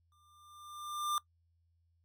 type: tone with exponential growth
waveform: square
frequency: 1194 Hz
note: D6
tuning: 28 cents sharp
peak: -30 dBFS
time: 0.12-1.18 s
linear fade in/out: 1 ms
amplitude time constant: 230 ms
effects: noise-tail reverb RT60 0.1 s tail -20 dB re dry + added 84 Hz sine -70 dBFS peak until 2.04 s